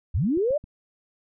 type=linear sweep; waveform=sine; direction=up; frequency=55.1 to 617 Hz; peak=-20 dBFS; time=0.14-0.58 s; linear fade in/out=10 ms
type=click train; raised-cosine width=5 ms; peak=-30 dBFS; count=4; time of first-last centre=0.24-0.641 s; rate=7.49 Hz
effects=none